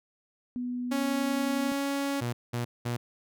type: tone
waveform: sine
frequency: 246.6 Hz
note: B3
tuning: 2 cents flat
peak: -30 dBFS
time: 0.56-1.72 s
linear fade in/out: 0 ms
type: tone with pitch glide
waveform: sawtooth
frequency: 277.2 to 279 Hz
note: C#4 to C#4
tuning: 0 to +11 cents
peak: -24 dBFS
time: 0.91-2.21 s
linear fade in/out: 10 ms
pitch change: +11 cents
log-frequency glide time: 1.18-1.95 s
type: tone bursts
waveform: sawtooth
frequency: 120.3 Hz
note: B2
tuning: 45 cents flat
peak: -25 dBFS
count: 3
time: 2.21-2.97 s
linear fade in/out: 10 ms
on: 120 ms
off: 200 ms
effects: none